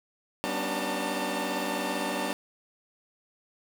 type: tone cluster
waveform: 15% pulse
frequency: 192.1 / 243.6 / 280.6 / 298.3 / 901 Hz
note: G3 / B3 / C#4 / D4 / A5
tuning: -35 / -24 / +21 / +27 / +41 cents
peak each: -29 dBFS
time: 0.44-2.33 s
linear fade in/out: 0 ms
effects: none